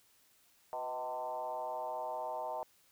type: tone with frequency modulation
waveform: sine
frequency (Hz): 763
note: G5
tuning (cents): -47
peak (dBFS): -36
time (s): 0.73-2.63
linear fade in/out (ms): 0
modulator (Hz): 133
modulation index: 1.6
effects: white hiss -68 dBFS RMS until 2.91 s